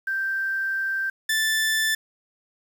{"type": "tone pair in turn", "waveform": ["sine", "sawtooth"], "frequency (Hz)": [1568, 1760], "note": ["G6", "A6"], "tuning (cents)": [0, 0], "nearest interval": "major second", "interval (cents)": 200, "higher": "second", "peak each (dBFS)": [-23, -17], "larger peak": "second", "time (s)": [[0.07, 1.1], [1.29, 1.95]], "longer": "first", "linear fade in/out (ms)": 5, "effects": ["8-bit"]}